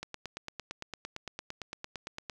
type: click train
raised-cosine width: 0.2 ms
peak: -21 dBFS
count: 21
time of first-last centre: 0.03-2.298 s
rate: 8.82 Hz
effects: none